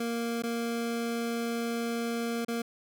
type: tone with dropouts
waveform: 25% pulse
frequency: 233.1 Hz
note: A#3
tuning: in tune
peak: -26 dBFS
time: 0-2.62 s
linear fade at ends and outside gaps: 5 ms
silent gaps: 0.423-0.435 / 2.449-2.482 s
effects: none